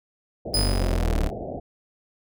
white low-pass noise, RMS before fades -33 dBFS, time 0.45-1.6 s, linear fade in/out 10 ms, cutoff 750 Hz, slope 96 dB/octave
30% pulse linear sweep, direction down, 51.91 to 34.37 Hz, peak -18 dBFS, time 0.53-1.31 s, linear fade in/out 50 ms
35% pulse tone with exponential decay, 5000 Hz, D#8, 8 cents sharp, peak -18 dBFS, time 0.54-1.05 s, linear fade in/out 2 ms, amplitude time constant 110 ms
effects none

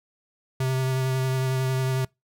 square tone with vibrato, 130.81 Hz, C3, in tune, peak -23 dBFS, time 0.6-2.05 s, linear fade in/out 5 ms, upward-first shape sine, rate 11 Hz, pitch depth 15 cents each way, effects noise-tail reverb RT60 0.2 s tail -25 dB re dry

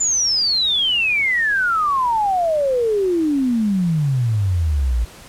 sine exponential sweep, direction down, 7170 to 55 Hz, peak -15 dBFS, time 0-5.05 s, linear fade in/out 10 ms, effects pink hiss -41 dBFS RMS until 5.28 s + low-pass 12000 Hz 12 dB/octave

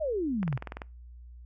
sine exponential sweep, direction down, 659.3 to 120.2 Hz, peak -27 dBFS, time 0-0.58 s, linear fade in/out 20 ms
click train, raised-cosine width 0.5 ms, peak -22 dBFS, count 9, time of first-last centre 0.43-0.818 s, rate 20.6 Hz
effects noise-tail reverb RT60 0.3 s tail -25 dB re dry + added 60 Hz sine -45 dBFS peak until 1.45 s

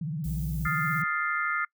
sine tone with vibrato, 155.56 Hz, D#3, in tune, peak -29 dBFS, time 0.01-1.04 s, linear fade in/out 5 ms, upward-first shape sine, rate 17 Hz, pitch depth 180 cents each way
violet noise, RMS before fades -46 dBFS, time 0.24-1.02 s, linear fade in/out 0 ms
triangle tone, 62.3 Hz, B1, 16 cents sharp, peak -30 dBFS, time 0.25-0.68 s, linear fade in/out 10 ms
sine chord, F dominant seventh, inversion third, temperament equal, 1244.5 / 1396.9 / 1760 / 2093 Hz, Eb6 / F6 / A6 / C7, 0 / 0 / 0 / 0 cents, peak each -31 / -30 / -34 / -32 dBFS, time 0.65-1.65 s, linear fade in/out 5 ms
effects noise-tail reverb RT60 0.1 s tail -24 dB re dry

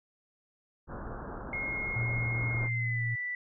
pink low-pass noise, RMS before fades -40 dBFS, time 0.87-2.7 s, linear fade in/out 50 ms, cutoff 1600 Hz, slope 96 dB/octave
sine tone with pitch glide, 2150 to 1971.6 Hz, C7 to B6, +47 to -3 cents, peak -32 dBFS, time 1.53-3.35 s, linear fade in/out 2 ms, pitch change -150 cents, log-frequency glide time 2.55-3.04 s
sine tone, 117.2 Hz, A#2, 10 cents sharp, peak -30 dBFS, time 1.95-3.16 s, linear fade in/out 20 ms
effects none

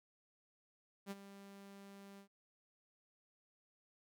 sawtooth tone with ADSR envelope, 198.1 Hz, G3, 18 cents sharp, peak -37 dBFS, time 1.06-2.28 s, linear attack 49 ms, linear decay 32 ms, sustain -13 dB, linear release 95 ms, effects none

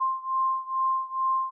sine beating tone pair, 1052 / 1054.3 Hz, C6 / C6, +9 / +13 cents, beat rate 2.3 Hz, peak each -26 / -28 dBFS, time 0-1.51 s, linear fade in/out 20 ms, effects none

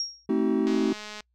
sine tone with exponential decay, 5588 Hz, F8, in tune, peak -24 dBFS, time 0-0.26 s, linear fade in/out 1 ms, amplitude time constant 56 ms
triangle chord, A diminished seventh, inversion none, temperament just, 220 / 264 / 316.8 / 380.2 Hz, A3 / C4 / Eb4 / Gb4, 0 / +16 / +31 / +47 cents, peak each -25 dBFS, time 0.29-0.93 s, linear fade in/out 5 ms
click train, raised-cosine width 0.2 ms, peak -22 dBFS, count 114, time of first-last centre 0.67-1.206 s, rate 211 Hz
effects noise-tail reverb RT60 0.1 s tail -26 dB re dry + added 60 Hz sine -69 dBFS peak until 1.34 s

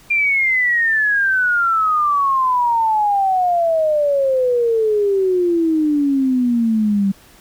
sine exponential sweep, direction down, 2399 to 193.2 Hz, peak -13 dBFS, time 0.1-7.12 s, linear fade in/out 10 ms, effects pink hiss -47 dBFS RMS until 7.4 s

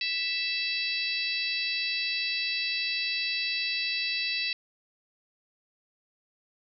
harmonic tone, 659.3 Hz, E5, in tune, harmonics 3 / 4 / 5 / 6 / 7 / 8, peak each -38 / -31 / -41 / -33 / -34 / -40 dBFS, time 0.01-4.53 s, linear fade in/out 2 ms, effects none

